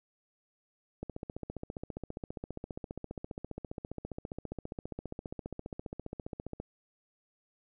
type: click train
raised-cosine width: 2 ms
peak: -25 dBFS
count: 84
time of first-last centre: 1.03-6.6 s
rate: 14.9 Hz
effects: none